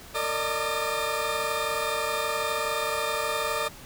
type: tone cluster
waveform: 20% pulse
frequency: 453.8 / 582 / 614 / 1209 Hz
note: A#4 / D5 / D#5 / D6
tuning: -47 / -16 / -23 / +50 cents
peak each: -27 dBFS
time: 0.14-3.69 s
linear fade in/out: 20 ms
effects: pink hiss -46 dBFS RMS until 3.85 s